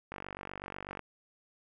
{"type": "click train", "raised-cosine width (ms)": 0.5, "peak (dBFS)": -25, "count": 43, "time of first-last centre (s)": [0.12, 0.993], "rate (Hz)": 48.1, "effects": []}